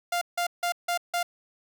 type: tone bursts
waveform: sawtooth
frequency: 698.5 Hz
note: F5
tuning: in tune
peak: -21 dBFS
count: 5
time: 0.12-1.23 s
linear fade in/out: 5 ms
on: 94 ms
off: 160 ms
effects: none